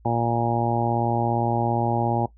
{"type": "harmonic tone", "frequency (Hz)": 117.4, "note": "A#2", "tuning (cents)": 13, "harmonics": [1, 2, 3, 4, 5, 6, 7, 8], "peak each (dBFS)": [-26, -28, -28, -34, -30, -31, -25, -33], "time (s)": [0.05, 2.26], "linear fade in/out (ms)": 5, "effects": ["noise-tail reverb RT60 0.1 s tail -17 dB re dry", "added 56 Hz sine -49 dBFS peak until 2.37 s"]}